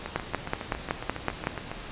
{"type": "two click trains", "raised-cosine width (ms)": 0.5, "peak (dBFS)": [-10, -18], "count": [8, 13], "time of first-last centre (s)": [[0.16, 1.471], [0.06, 1.715]], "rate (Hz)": [5.34, 7.25], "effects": ["pink hiss -40 dBFS RMS until 1.91 s", "resampled to 8000 Hz"]}